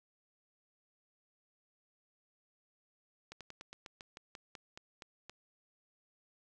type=slowing click train; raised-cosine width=0.2 ms; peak=-30 dBFS; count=13; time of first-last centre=3.32-5.296 s; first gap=87 ms; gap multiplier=1.11; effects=none